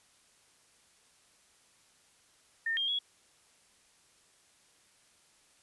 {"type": "tone with pitch steps", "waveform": "sine", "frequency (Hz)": [1817, 3211, 3347], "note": ["A#6", "G7", "G#7"], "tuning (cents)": [-45, 41, 13], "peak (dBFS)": -29, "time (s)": [2.66, 2.99], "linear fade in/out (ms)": 5, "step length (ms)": 110, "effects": ["white hiss -65 dBFS RMS until 5.62 s", "resampled to 24000 Hz"]}